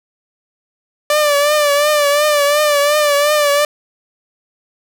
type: tone with vibrato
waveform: sawtooth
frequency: 587.3 Hz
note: D5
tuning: in tune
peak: -7 dBFS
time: 1.1-3.65 s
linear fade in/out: 2 ms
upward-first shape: triangle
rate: 2.8 Hz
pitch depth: 65 cents each way
effects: none